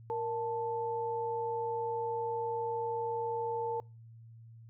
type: tone pair together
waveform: sine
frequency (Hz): 466.2 / 880.1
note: A#4 / A5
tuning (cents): 0 / 0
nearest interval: major seventh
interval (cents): 1100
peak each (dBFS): -34 / -35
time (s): 0.1-3.8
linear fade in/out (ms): 0
effects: noise-tail reverb RT60 0.3 s tail -26 dB re dry + added 114 Hz sine -50 dBFS peak until 4.69 s